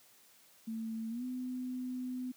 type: tone with pitch glide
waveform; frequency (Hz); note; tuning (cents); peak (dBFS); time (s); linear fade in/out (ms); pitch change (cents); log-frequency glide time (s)
sine; 223.9 to 252.8; A3 to B3; +30 to +41; -36; 0.67-2.32; 10; +211; 1.09-1.24
effects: white hiss -63 dBFS RMS until 2.36 s + high-pass 100 Hz 12 dB/octave